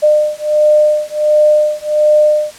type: beating tone pair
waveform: sine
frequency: 603 / 604.4 Hz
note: D5 / D5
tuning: +46 / +50 cents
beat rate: 1.4 Hz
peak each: -11 dBFS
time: 0.02-2.52 s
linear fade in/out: 20 ms
effects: white hiss -36 dBFS RMS until 2.58 s + low-pass 9000 Hz 12 dB/octave